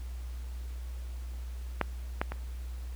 clicks, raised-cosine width 0.5 ms, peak -11 / -13 / -21 dBFS, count 3, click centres 1.813 / 2.215 / 2.32 s, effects added 61 Hz sine -36 dBFS peak until 2.95 s + pink hiss -56 dBFS RMS until 2.95 s

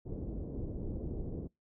pink low-pass noise, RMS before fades -39 dBFS, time 0.05-1.48 s, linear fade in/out 20 ms, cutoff 450 Hz, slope 24 dB/octave, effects noise-tail reverb RT60 0.2 s tail -25 dB re dry

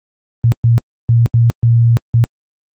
sine tone bursts at uneven times, 116.9 Hz, A#2, 5 cents sharp, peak -6 dBFS, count 6, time 0.44-0.52 / 0.64-0.78 / 1.09-1.26 / 1.34-1.5 / 1.63-1.97 / 2.14-2.24 s, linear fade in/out 0 ms, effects high-pass 60 Hz 12 dB/octave + Opus 24 kbps

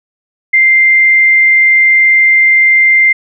sine tone, 2093 Hz, C7, in tune, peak -4 dBFS, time 0.53-3.13 s, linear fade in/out 10 ms, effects none

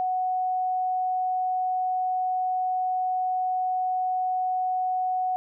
sine tone, 740 Hz, F#5, in tune, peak -23 dBFS, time 0-5.36 s, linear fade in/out 0 ms, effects none

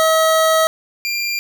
25% pulse tone pair in turn, 641 / 2385 Hz, E5 / D7, -49 / +26 cents, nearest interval octave + major seventh, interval 2275 cents, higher second, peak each -8 / -15 dBFS, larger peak first, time 0-0.67 / 1.05-1.39 s, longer first, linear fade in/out 0 ms, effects none

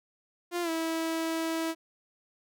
sawtooth tone with pitch glide, 349.2 to 325.8 Hz, F4 to E4, 0 to -20 cents, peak -25 dBFS, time 0.51-1.75 s, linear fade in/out 50 ms, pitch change -120 cents, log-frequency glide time 0.62-0.7 s, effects none

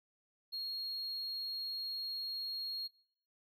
triangle tone, 4279 Hz, C8, 38 cents sharp, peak -36 dBFS, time 0.52-2.88 s, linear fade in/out 20 ms, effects noise-tail reverb RT60 0.7 s tail -24 dB re dry + tanh soft clip ceiling -32 dBFS

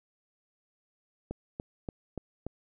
click train, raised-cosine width 2 ms, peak -22 dBFS, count 5, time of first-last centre 1.31-2.466 s, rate 3.46 Hz, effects none

